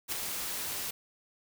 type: noise with ADSR envelope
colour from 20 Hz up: white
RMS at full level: -32 dBFS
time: 0.08-0.91 s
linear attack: 39 ms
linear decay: 14 ms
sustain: -4 dB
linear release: 7 ms
effects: none